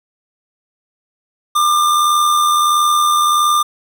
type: tone with amplitude modulation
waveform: square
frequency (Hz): 1197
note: D6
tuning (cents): +33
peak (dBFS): -10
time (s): 1.55-3.63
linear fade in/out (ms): 10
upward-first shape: sine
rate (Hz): 81.5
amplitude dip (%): 35
effects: none